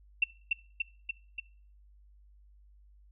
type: tone with echo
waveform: sine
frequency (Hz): 2700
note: E7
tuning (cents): +41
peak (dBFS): -21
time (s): 0.22-0.24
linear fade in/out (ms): 5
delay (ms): 290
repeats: 4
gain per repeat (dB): -3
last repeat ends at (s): 1.4
effects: noise-tail reverb RT60 0.5 s tail -22 dB re dry + added 50 Hz sine -56 dBFS peak until 3.11 s